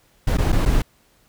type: noise with dropouts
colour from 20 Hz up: brown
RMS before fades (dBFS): -17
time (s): 0.27-0.82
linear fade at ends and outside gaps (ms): 5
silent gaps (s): 0.373-0.383 / 0.521-0.526 / 0.654-0.658
effects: pink hiss -59 dBFS RMS until 1.28 s